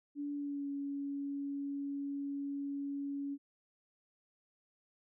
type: tone with pitch glide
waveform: sine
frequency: 288.2 to 281.1 Hz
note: D4 to C#4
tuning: -33 to +24 cents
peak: -36 dBFS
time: 0.15-3.38 s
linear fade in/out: 50 ms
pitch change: -43 cents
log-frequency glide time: 0.33-0.69 s
effects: none